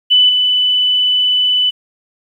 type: tone with level steps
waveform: sine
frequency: 2992 Hz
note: F#7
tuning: 19 cents sharp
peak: -6 / -10 dBFS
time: 0.1-1.71 s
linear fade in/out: 20 ms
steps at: 0.29 s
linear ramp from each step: 5 ms
effects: 8-bit